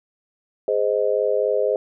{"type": "chord", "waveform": "sine", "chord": "Ab major", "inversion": "none", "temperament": "just", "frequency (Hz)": [415.3, 519.1, 623], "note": ["Ab4", "C5", "Eb5"], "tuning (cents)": [0, -14, 2], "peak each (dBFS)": [-22, -21, -23], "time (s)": [0.68, 1.76], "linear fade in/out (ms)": 2, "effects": []}